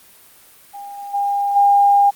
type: tone with level steps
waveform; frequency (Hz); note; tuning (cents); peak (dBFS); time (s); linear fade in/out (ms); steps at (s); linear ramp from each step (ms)
sine; 806; G5; +48; -30 / -28 / -16 / -9; 0.73-2.11; 20; 0.97 / 1.13 / 1.55; 20
effects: white hiss -47 dBFS RMS until 2.15 s + Opus 32 kbps